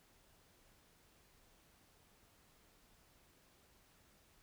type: silence
effects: pink hiss -69 dBFS RMS until 4.42 s